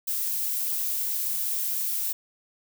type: noise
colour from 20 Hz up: violet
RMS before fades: -28 dBFS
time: 0.07-2.13 s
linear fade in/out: 10 ms
effects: none